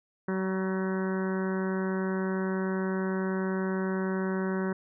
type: harmonic tone with a mistuned harmonic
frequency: 189.3 Hz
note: F#3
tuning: 40 cents sharp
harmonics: 1 / 2 / 3 / 4 / 5 / 6 / 7 / 8 / 9 / 10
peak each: -29 / -32 / -40 / -47 / -42 / -44 / -46 / -41 / -47 / -47 dBFS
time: 0.28-4.73 s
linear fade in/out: 5 ms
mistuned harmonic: 6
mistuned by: -29 cents
effects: none